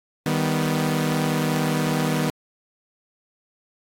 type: chord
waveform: sawtooth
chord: Eb augmented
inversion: none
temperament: equal with one note detuned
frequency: 156.28 / 196 / 246.9 Hz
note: Eb3 / G3 / B3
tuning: +8 / 0 / 0 cents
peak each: -19 / -24 / -21 dBFS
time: 0.26-2.3 s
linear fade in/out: 2 ms
effects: AAC 64 kbps